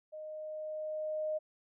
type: tone with level ramp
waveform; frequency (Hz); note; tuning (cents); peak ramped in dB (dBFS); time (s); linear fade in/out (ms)
sine; 618; D#5; -12; -42 to -31; 0.12-1.39; 20
effects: none